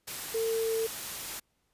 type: tone in noise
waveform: sine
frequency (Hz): 449.7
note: A4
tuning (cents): +38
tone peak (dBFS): -27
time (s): 0.34-0.87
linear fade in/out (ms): 10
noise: white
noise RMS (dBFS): -38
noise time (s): 0.07-1.4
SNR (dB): +8
effects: pink hiss -75 dBFS RMS until 1.73 s + resampled to 32000 Hz